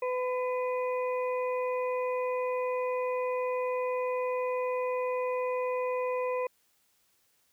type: harmonic tone with a mistuned harmonic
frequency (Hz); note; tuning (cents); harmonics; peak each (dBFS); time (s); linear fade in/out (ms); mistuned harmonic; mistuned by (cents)
503; B4; +32; 1 / 2 / 4 / 5; -29 / -35 / -46 / -43; 0.02-6.47; 5; 5; -33
effects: white hiss -70 dBFS RMS until 7.52 s